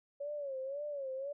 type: tone with vibrato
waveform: sine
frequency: 557 Hz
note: C#5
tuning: 8 cents sharp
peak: -37 dBFS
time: 0.2-1.33 s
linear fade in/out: 10 ms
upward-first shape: sine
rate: 1.9 Hz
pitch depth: 110 cents each way
effects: none